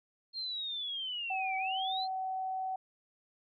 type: linear two-way sweep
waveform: sine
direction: down then up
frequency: 4243 to 2261 to 4243 Hz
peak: -35 dBFS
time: 0.33-2.08 s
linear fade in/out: 50 ms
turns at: 1.57 s
type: tone with pitch glide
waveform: sine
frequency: 761 to 755.7 Hz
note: F#5 to F#5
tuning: +48 to +36 cents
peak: -33 dBFS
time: 1.3-2.76 s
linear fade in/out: 5 ms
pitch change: -12 cents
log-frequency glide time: 1.77-2.18 s
effects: none